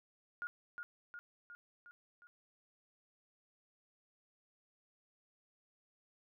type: tone with echo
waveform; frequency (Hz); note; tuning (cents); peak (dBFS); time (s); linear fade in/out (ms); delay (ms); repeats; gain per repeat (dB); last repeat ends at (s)
sine; 1426; F6; +36; -38; 0.42-0.47; 0; 360; 5; -4; 2.27
effects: none